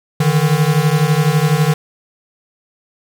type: beating tone pair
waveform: square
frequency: 146.83 / 158.83 Hz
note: D3 / D#3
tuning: 0 / +36 cents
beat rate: 12 Hz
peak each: -15 dBFS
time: 0.2-1.74 s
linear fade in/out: 5 ms
effects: none